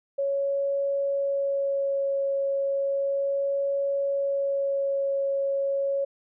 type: tone with vibrato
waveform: sine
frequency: 554.4 Hz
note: C#5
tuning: in tune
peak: -23 dBFS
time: 0.18-6.05 s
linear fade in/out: 10 ms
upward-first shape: sine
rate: 0.34 Hz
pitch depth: 9 cents each way
effects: none